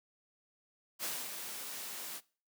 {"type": "noise with ADSR envelope", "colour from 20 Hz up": "white", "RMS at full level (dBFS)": -37, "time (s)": [0.99, 2.21], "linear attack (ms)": 44, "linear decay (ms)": 250, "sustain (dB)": -6, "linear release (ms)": 45, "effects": ["noise-tail reverb RT60 0.4 s tail -22 dB re dry", "high-pass 200 Hz 12 dB/octave"]}